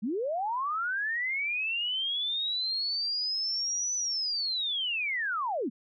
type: linear two-way sweep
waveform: sine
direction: up then down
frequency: 187.4 to 6020 to 187.4 Hz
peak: -28 dBFS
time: 0.02-5.7 s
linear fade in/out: 20 ms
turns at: 3.95 s
effects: none